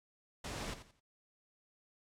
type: noise with echo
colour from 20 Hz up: pink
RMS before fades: -42 dBFS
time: 0.44-0.74 s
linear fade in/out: 5 ms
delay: 86 ms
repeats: 3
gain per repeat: -11 dB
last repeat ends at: 0.998 s
effects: low-pass 8000 Hz 12 dB/octave + AAC 64 kbps